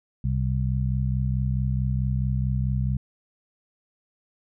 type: harmonic tone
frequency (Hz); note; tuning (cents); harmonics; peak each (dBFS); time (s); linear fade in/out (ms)
64.6; C2; -21; 1 / 2 / 3; -26 / -24 / -31; 0.24-2.97; 5
effects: none